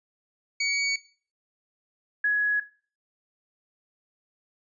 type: tone pair in turn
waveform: 25% pulse / sine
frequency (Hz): 2251 / 1678.1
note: C#7 / G#6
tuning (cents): +26 / +18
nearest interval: perfect fourth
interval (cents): 508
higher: first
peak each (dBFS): -20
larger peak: neither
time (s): 0.6-0.96 / 2.24-2.6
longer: neither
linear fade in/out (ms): 5
effects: noise-tail reverb RT60 0.4 s tail -17 dB re dry + resampled to 22050 Hz

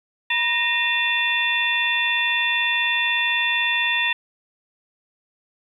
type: tone cluster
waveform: sine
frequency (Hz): 963 / 1854 / 2440 / 2708 / 3502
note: B5 / A#6 / D#7 / E7 / A7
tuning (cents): -44 / -10 / -34 / +46 / -9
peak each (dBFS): -29 / -22 / -29 / -24 / -25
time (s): 0.3-4.13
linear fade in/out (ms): 5
effects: 9-bit

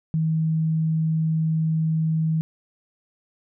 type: tone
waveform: sine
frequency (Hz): 159.6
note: D#3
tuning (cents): +44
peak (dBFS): -19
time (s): 0.14-2.41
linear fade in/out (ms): 0
effects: none

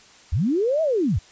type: linear two-way sweep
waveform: sine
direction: up then down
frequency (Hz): 59.6 to 659 to 59.6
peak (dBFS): -18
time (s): 0.32-1.19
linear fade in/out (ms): 10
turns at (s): 0.82
effects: white hiss -50 dBFS RMS until 1.31 s + resampled to 16000 Hz

